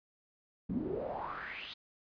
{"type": "noise with band-pass filter sweep", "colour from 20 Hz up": "brown", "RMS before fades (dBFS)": -39, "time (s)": [0.69, 1.74], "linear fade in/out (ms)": 10, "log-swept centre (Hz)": [210, 3800], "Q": 5.7, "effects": ["resampled to 11025 Hz"]}